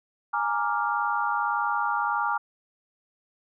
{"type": "chord", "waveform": "sine", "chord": "Bb dominant seventh", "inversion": "third", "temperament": "equal", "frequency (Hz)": [830.6, 932.3, 1174.7, 1396.9], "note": ["Ab5", "Bb5", "D6", "F6"], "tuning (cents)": [0, 0, 0, 0], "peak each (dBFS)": -29, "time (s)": [0.33, 2.38], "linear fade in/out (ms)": 10, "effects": []}